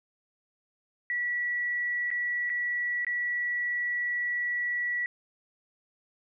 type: tone with dropouts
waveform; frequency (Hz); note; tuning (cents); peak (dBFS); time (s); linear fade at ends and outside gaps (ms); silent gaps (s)
sine; 1943; B6; -29; -27; 1.1-5.06; 1; 2.104-2.113 / 2.495-2.5 / 3.048-3.067
effects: none